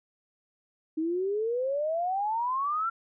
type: exponential sweep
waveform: sine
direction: up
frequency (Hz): 309.4 to 1378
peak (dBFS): -26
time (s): 0.97-2.9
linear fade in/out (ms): 10
effects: none